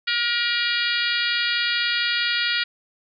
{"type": "harmonic tone", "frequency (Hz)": 475.6, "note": "A#4", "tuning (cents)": 35, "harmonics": [3, 4, 5, 6, 7, 8, 9, 10], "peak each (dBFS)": [-26, -27, -28, -29, -29, -30, -31, -31], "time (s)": [0.07, 2.64], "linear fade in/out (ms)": 10, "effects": []}